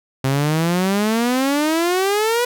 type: exponential sweep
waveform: sawtooth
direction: up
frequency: 130.81 to 493.9 Hz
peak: -12 dBFS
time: 0.24-2.45 s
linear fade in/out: 5 ms
effects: none